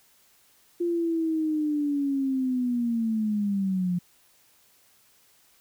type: linear sweep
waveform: sine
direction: down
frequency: 348.1 to 174.61 Hz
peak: -23 dBFS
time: 0.8-3.99 s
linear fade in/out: 10 ms
effects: white hiss -61 dBFS RMS until 5.6 s